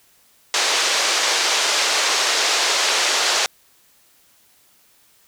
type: band-pass noise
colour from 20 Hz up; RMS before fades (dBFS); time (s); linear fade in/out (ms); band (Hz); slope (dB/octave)
white; -19; 0.54-3.46; 0; 400 to 6400; 24
effects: white hiss -56 dBFS RMS until 5.27 s